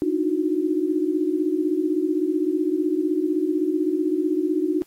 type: tone cluster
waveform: sine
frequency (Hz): 300.5 / 316.3 / 364.1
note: D4 / D#4 / F#4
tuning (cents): +40 / +29 / -28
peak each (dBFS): -24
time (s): 0.02-4.82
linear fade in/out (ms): 0
effects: white hiss -59 dBFS RMS until 4.86 s + AAC 48 kbps